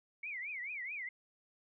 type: tone with vibrato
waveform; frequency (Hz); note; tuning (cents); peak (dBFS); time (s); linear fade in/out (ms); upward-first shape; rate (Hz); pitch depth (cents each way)
sine; 2200; C#7; -14; -39; 0.23-1.09; 5; triangle; 4.6; 260
effects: none